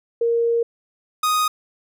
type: tone pair in turn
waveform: sine / 45% pulse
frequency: 466.2 / 1244.6 Hz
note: A#4 / D#6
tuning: 0 / 0 cents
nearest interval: octave + perfect fourth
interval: 1700 cents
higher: second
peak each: -16 / -17 dBFS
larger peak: first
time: 0.21-0.63 / 1.23-1.48 s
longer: first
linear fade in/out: 5 ms
effects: none